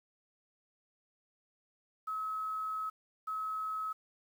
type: tone bursts at uneven times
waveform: sine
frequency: 1285 Hz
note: E6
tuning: 45 cents flat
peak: -34 dBFS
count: 2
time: 2.07-2.9 / 3.27-3.93 s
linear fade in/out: 10 ms
effects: 10-bit